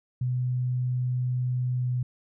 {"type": "tone with pitch glide", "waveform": "sine", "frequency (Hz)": [125.5, 124.78], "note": ["B2", "B2"], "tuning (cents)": [28, 18], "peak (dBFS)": -24, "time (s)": [0.21, 2.03], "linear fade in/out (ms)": 5, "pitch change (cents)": -10, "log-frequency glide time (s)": [1.76, 1.88], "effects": []}